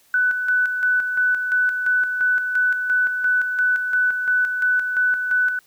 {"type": "tone with tremolo", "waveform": "sine", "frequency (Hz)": 1494, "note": "F#6", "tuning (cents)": 16, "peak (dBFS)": -15, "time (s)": [0.14, 5.59], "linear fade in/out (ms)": 2, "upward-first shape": "square", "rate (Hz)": 2.9, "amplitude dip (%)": 50, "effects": ["white hiss -57 dBFS RMS until 5.66 s"]}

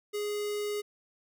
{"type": "tone with notch filter", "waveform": "square", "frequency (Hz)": 415.3, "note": "G#4", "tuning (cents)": 0, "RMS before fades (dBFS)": -33, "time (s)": [0.13, 0.82], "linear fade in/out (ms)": 20, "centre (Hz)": 980, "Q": 0.96, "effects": []}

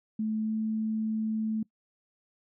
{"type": "tone with pitch glide", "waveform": "sine", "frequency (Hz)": [217.5, 218.9], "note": ["A3", "A3"], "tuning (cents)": [-20, -9], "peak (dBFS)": -27, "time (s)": [0.19, 1.63], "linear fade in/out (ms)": 5, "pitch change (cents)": 11, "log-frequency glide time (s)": [0.42, 0.53], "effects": ["noise-tail reverb RT60 0.1 s tail -22 dB re dry"]}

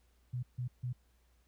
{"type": "tone bursts", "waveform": "sine", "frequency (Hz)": 124.1, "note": "B2", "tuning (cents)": 9, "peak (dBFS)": -34, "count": 3, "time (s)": [0.33, 0.93], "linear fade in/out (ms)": 10, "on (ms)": 100, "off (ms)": 150, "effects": ["added 60 Hz sine -67 dBFS peak until 1.47 s", "pink hiss -75 dBFS RMS until 1.47 s"]}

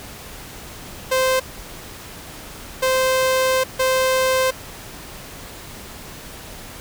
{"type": "tone bursts at uneven times", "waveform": "sawtooth", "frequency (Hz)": 520, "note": "C5", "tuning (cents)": -11, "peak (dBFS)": -12, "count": 3, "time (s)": [[1.11, 1.4], [2.82, 3.64], [3.79, 4.51]], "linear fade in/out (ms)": 10, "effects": ["pink hiss -37 dBFS RMS until 6.8 s"]}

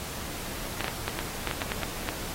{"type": "clicks", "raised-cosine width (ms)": 0.3, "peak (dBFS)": -12, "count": 11, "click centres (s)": [0.807, 0.844, 0.881, 1.08, 1.19, 1.473, 1.512, 1.618, 1.719, 1.833, 2.089], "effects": ["pink hiss -37 dBFS RMS until 2.34 s", "AAC 48 kbps"]}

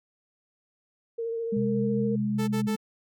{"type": "tone with vibrato", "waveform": "sine", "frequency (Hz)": 459, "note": "A#4", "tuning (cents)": -27, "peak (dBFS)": -28, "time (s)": [1.18, 2.16], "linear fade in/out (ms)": 10, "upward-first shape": "sine", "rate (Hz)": 14, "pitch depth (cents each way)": 22}
{"type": "tone with pitch glide", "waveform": "sine", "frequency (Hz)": [207.7, 209.4], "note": ["G#3", "G#3"], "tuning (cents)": [0, 15], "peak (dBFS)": -25, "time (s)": [1.52, 2.76], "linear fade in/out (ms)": 10, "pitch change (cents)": 15, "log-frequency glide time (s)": [1.76, 2.01]}
{"type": "tone with tremolo", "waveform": "sine", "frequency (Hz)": 130, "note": "C3", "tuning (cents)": -11, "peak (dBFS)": -30, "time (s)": [1.56, 2.68], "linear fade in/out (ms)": 10, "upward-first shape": "sine", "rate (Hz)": 5.1, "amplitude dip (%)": 30}
{"type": "tone bursts", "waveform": "sawtooth", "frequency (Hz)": 440, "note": "A4", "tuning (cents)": 0, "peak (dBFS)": -27, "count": 3, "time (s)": [2.38, 2.765], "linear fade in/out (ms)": 20, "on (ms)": 99, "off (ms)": 44}
{"effects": []}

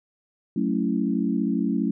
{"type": "chord", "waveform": "sine", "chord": "F# minor seventh", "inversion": "none", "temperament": "equal", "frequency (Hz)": [185, 220, 277.2, 329.6], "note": ["F#3", "A3", "C#4", "E4"], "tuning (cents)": [0, 0, 0, 0], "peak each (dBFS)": [-27, -25, -26, -30], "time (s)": [0.56, 1.91], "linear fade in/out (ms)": 5, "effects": []}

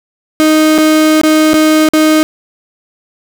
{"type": "tone with dropouts", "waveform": "35% pulse", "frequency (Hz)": 311.1, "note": "D#4", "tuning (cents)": 0, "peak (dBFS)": -4, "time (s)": [0.4, 2.23], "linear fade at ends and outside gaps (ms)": 0, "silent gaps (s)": [[0.78, 0.785], [1.214, 1.234], [1.533, 1.541], [1.888, 1.935]], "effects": []}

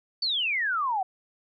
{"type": "exponential sweep", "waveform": "sine", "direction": "down", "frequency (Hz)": [4616, 729], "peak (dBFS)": -24, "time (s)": [0.22, 1.03], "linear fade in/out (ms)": 5, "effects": []}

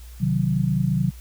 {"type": "chord", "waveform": "sine", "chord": "C diminished", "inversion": "none", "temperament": "equal", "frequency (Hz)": [130.81, 155.56, 185], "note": ["C3", "Eb3", "Gb3"], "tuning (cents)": [0, 0, 0], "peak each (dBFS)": -23, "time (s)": [0.2, 1.11], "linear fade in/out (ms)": 20, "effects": ["added 60 Hz sine -38 dBFS peak until 1.2 s", "white hiss -51 dBFS RMS until 1.2 s"]}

